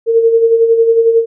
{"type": "tone with tremolo", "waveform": "sine", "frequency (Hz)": 457.3, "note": "A#4", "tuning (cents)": -33, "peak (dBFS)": -4, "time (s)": [0.06, 1.26], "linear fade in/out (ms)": 50, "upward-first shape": "sine", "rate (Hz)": 11, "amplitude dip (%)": 55, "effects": []}